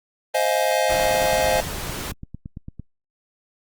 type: chord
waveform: square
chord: F minor seventh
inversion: second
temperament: just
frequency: 523.8 / 628.6 / 698.5 / 838.1 Hz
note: C5 / Eb5 / F5 / Ab5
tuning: +2 / +18 / 0 / +16 cents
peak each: -24 / -23 / -25 / -26 dBFS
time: 0.34-1.61 s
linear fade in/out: 10 ms
type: noise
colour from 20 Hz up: pink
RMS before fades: -30 dBFS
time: 0.89-2.12 s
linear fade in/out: 10 ms
type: click train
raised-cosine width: 5 ms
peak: -21 dBFS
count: 15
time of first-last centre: 1.22-2.797 s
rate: 8.88 Hz
effects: Opus 32 kbps